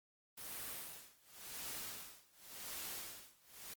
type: noise with tremolo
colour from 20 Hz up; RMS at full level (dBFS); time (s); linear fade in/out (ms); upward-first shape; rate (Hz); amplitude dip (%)
white; -45; 0.37-3.74; 10; sine; 0.91; 95
effects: Opus 32 kbps